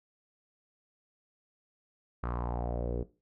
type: tone with low-pass filter sweep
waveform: sawtooth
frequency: 59.7 Hz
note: A#1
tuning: 42 cents sharp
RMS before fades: -34 dBFS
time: 2.23-3.03 s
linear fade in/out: 5 ms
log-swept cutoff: 1300 to 420 Hz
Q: 3.8
effects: noise-tail reverb RT60 0.3 s tail -17 dB re dry

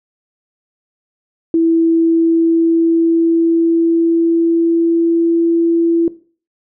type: tone with pitch glide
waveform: sine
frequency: 329.6 to 335 Hz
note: E4 to E4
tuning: 0 to +28 cents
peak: -9 dBFS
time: 1.54-6.08 s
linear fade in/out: 2 ms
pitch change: +28 cents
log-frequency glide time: 1.91-5.43 s
effects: noise-tail reverb RT60 0.4 s tail -18 dB re dry

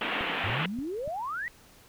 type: band-pass noise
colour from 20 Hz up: white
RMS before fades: -31 dBFS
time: 0.01-0.66 s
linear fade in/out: 2 ms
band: 170 to 3100 Hz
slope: 48 dB/octave
type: click train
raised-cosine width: 5 ms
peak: -29 dBFS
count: 4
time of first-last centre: 0.21-1.077 s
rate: 3.46 Hz
type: exponential sweep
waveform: sine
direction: up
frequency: 92.5 to 2001 Hz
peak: -31 dBFS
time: 0.44-1.48 s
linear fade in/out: 0 ms
effects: pink hiss -56 dBFS RMS until 1.88 s

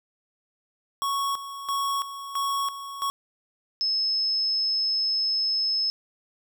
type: tone with tremolo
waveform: square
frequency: 1108.7 Hz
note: C#6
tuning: in tune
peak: -25 dBFS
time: 1.02-3.1 s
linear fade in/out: 0 ms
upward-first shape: square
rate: 1.5 Hz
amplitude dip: 70%
type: tone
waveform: sine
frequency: 5200 Hz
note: E8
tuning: 24 cents flat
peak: -22 dBFS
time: 3.81-5.9 s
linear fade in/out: 0 ms
effects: none

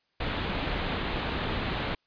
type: low-pass noise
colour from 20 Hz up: pink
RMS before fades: -31 dBFS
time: 0.2-1.95 s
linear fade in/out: 5 ms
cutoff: 4000 Hz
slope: 48 dB/octave
effects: white hiss -73 dBFS RMS until 2.06 s + resampled to 11025 Hz

